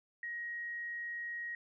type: tone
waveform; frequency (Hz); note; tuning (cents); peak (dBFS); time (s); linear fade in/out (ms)
sine; 1888; A#6; +22; -38; 0.23-1.55; 2
effects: none